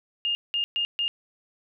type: tone bursts at uneven times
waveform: sine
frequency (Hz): 2828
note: F7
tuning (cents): +21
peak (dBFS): -23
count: 4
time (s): 0.25-0.35 / 0.54-0.64 / 0.76-0.85 / 0.99-1.08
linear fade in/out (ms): 0
effects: none